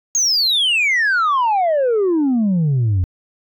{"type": "exponential sweep", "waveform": "sine", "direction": "down", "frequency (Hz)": [6645, 86.2], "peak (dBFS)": -11, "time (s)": [0.15, 3.04], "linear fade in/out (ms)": 0, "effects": ["tanh soft clip ceiling -12 dBFS"]}